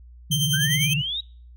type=tone with vibrato; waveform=sine; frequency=146.83 Hz; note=D3; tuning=in tune; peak=-22 dBFS; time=0.3-1.02 s; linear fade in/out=10 ms; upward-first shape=sine; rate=18 Hz; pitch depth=170 cents each way
type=tone with tremolo; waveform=sawtooth; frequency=3136 Hz; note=G7; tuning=in tune; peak=-17 dBFS; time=0.31-0.94 s; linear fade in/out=10 ms; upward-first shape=sine; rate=10 Hz; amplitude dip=60%
type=exponential sweep; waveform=sine; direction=up; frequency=1480 to 3887 Hz; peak=-25 dBFS; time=0.53-1.21 s; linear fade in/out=10 ms
effects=noise-tail reverb RT60 0.5 s tail -26 dB re dry + added 60 Hz sine -43 dBFS peak until 1.56 s